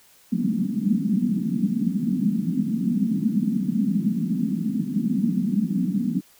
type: band-pass noise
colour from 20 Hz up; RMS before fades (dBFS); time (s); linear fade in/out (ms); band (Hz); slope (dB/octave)
pink; -23; 0.32-6.21; 5; 180 to 250; 48
effects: white hiss -55 dBFS RMS until 6.39 s